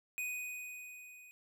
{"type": "tone with level ramp", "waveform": "square", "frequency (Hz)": 2490, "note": "D#7", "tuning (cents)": 1, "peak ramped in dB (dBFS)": [-36, -55], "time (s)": [0.18, 1.31], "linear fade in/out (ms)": 0, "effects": []}